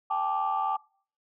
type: chord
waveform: sine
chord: G suspended second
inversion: none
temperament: equal with one note detuned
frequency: 784 / 866.4 / 1174.7 Hz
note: G5 / A5 / D6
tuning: 0 / -27 / 0 cents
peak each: -29 dBFS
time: 0.1-0.77 s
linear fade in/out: 10 ms
effects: noise-tail reverb RT60 0.5 s tail -24 dB re dry + tanh soft clip ceiling -18 dBFS